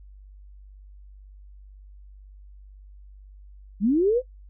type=linear sweep; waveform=sine; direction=up; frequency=181.4 to 523.3 Hz; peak=-17 dBFS; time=3.8-4.22 s; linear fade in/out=50 ms; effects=noise-tail reverb RT60 0.1 s tail -18 dB re dry + added 49 Hz sine -44 dBFS peak until 4.49 s